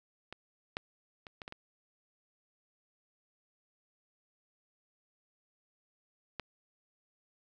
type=clicks; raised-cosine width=0.3 ms; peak=-27 / -18 / -30 / -27 / -26 / -28 / -21 dBFS; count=7; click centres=0.326 / 0.769 / 1.268 / 1.418 / 1.479 / 1.524 / 6.397 s; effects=none